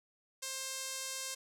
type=tone with band-pass filter; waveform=sawtooth; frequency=529 Hz; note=C5; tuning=19 cents sharp; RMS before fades=-41 dBFS; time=0.42-1.35 s; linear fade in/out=10 ms; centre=7400 Hz; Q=1.3; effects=none